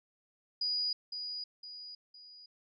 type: tone with echo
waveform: sine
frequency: 4907 Hz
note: D#8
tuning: 25 cents flat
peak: -30 dBFS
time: 0.61-0.93 s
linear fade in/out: 5 ms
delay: 510 ms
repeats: 3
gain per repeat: -7 dB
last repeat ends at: 2.46 s
effects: none